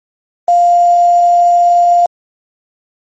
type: tone with quantisation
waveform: sine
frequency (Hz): 698.5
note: F5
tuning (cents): 0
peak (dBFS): -5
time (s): 0.48-2.06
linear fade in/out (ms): 2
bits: 5
effects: MP3 32 kbps